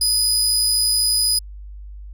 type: tone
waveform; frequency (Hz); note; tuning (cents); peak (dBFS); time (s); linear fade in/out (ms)
25% pulse; 4978; D#8; 0; -11; 0.01-1.39; 5
effects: added 50 Hz sine -33 dBFS peak until 2.13 s